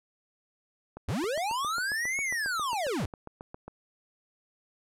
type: click train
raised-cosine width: 1 ms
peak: -27 dBFS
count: 21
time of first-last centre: 0.97-3.68 s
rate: 7.38 Hz
type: linear two-way sweep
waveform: square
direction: up then down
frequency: 61.74 to 2257 to 61.74 Hz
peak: -29 dBFS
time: 1.08-3.06 s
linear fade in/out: 5 ms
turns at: 2.21 s
effects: low-pass 12000 Hz 12 dB/octave